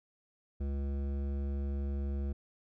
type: tone with hard clipping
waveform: sine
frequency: 69.7 Hz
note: C#2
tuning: 10 cents sharp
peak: -34 dBFS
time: 0.6-2.33 s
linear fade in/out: 10 ms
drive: 13 dB
effects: none